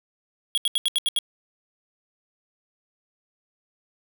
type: tone bursts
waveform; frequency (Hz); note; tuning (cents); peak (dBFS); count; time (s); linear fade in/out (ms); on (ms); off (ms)
square; 3322; G#7; 0; -20; 7; 0.55-1.188; 0; 26; 76
effects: none